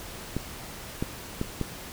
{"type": "clicks", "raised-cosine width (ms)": 3, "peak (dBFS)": -14, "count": 4, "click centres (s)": [0.366, 1.025, 1.414, 1.613], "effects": ["pink hiss -41 dBFS RMS until 1.92 s"]}